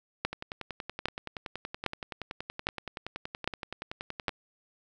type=two click trains; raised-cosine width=0.3 ms; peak=-20 / -11 dBFS; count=43 / 6; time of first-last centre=0.33-4.292 / 0.25-4.282 s; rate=10.6 / 1.24 Hz; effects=none